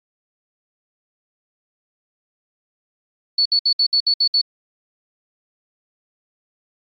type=tone bursts; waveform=sine; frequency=4435 Hz; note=C#8; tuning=in tune; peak=-13 dBFS; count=8; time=3.38-4.414 s; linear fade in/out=5 ms; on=75 ms; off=62 ms; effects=AAC 32 kbps